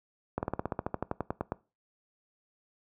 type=slowing click train; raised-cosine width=1 ms; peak=-16 dBFS; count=16; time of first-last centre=0.38-1.521 s; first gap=49 ms; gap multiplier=1.06; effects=noise-tail reverb RT60 0.3 s tail -21 dB re dry + high-pass 60 Hz 12 dB/octave